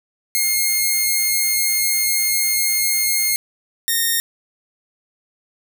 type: tone pair in turn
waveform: 5% pulse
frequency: 2138 / 1841.2 Hz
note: C7 / A#6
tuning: +37 / -22 cents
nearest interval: minor third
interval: 259 cents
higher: first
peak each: -6 dBFS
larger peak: neither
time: 0.35-3.36 / 3.88-4.2 s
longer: first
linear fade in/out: 0 ms
effects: none